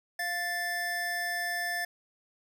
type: tone pair together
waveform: square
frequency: 698.5 / 1760 Hz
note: F5 / A6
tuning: 0 / 0 cents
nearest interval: octave + major third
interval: 1600 cents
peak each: -37 / -32 dBFS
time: 0.19-1.85 s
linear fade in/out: 5 ms
effects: none